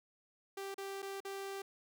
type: tone with dropouts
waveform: sawtooth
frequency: 392 Hz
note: G4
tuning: in tune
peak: -37 dBFS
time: 0.57-1.62 s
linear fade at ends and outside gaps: 5 ms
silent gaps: 0.744-0.78 / 1.021-1.026 / 1.204-1.249 s
effects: none